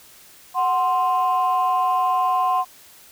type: tone pair together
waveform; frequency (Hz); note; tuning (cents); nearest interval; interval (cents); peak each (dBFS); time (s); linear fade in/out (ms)
sine; 740 / 1046.5; F#5 / C6; 0 / 0; tritone; 600; -19 / -18; 0.54-2.65; 50
effects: tanh soft clip ceiling -12 dBFS + white hiss -48 dBFS RMS until 3.11 s